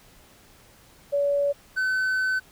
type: tone pair in turn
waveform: sine / triangle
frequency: 569 / 1519 Hz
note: C#5 / F#6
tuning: +45 / +45 cents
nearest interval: octave + perfect fourth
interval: 1700 cents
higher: second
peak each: -20 dBFS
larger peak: neither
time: 1.12-1.53 / 1.76-2.4 s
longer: second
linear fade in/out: 20 ms
effects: pink hiss -54 dBFS RMS until 2.51 s